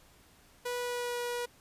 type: tone with pitch glide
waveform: sawtooth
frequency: 489.3 to 483.4 Hz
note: B4 to B4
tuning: -16 to -37 cents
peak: -29 dBFS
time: 0.65-1.46 s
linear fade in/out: 10 ms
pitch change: -21 cents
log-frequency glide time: 0.79-1.2 s
effects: pink hiss -61 dBFS RMS until 1.6 s + resampled to 32000 Hz